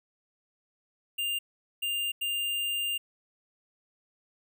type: tone bursts at uneven times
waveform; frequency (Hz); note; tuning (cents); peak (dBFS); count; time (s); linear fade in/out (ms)
square; 2800; F7; +4; -29; 3; 1.18-1.39 / 1.82-2.12 / 2.21-2.98; 10
effects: none